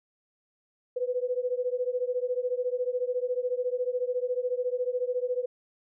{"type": "beating tone pair", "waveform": "sine", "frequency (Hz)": [492.2, 506.2], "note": ["B4", "B4"], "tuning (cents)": [-6, 43], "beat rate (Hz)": 14, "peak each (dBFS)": [-29, -30], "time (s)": [0.96, 5.46], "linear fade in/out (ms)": 10, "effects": []}